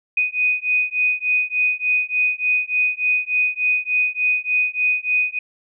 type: beating tone pair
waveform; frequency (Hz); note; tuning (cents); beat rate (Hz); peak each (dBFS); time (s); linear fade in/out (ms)
sine; 2489 / 2492.4; D#7 / D#7; 0 / +2; 3.4; -20 / -20; 0.17-5.39; 5
effects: none